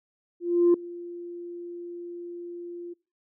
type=tone with ADSR envelope; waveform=sine; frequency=347.3 Hz; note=F4; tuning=10 cents flat; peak=-13 dBFS; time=0.4-2.94 s; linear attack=340 ms; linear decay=4 ms; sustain=-22 dB; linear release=15 ms; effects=noise-tail reverb RT60 0.4 s tail -26 dB re dry + tanh soft clip ceiling -13 dBFS